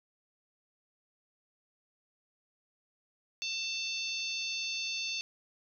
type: harmonic tone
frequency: 891 Hz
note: A5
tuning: 22 cents sharp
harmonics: 3 / 4 / 5 / 6 / 7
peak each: -37 / -40 / -38 / -46 / -44 dBFS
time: 3.42-5.21 s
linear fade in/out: 0 ms
effects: none